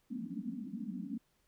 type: band-pass noise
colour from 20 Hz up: pink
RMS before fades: -41 dBFS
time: 0.1-1.18 s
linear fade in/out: 10 ms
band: 180 to 280 Hz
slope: 96 dB/octave
effects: pink hiss -75 dBFS RMS until 1.47 s